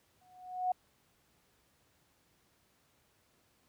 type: tone with exponential growth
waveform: sine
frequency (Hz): 733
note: F#5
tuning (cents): -16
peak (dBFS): -26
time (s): 0.21-0.72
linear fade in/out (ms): 5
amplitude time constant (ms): 110
effects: pink hiss -71 dBFS RMS until 3.68 s + high-pass 60 Hz 12 dB/octave